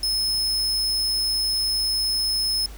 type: tone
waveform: 40% pulse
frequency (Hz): 5190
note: E8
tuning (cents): -28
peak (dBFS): -20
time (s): 0.03-2.66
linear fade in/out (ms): 2
effects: added 50 Hz sine -37 dBFS peak until 2.77 s + pink hiss -46 dBFS RMS until 2.77 s